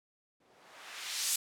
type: noise with low-pass filter sweep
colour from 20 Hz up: violet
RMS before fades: -39 dBFS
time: 0.4-1.36 s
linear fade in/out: 5 ms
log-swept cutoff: 290 to 8300 Hz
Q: 0.86
effects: none